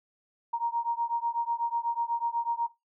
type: beating tone pair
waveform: sine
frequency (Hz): 932.3 / 940.4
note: A#5 / A#5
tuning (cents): 0 / +15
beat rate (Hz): 8.1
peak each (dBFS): -30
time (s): 0.53-2.67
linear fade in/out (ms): 10
effects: noise-tail reverb RT60 0.2 s tail -17 dB re dry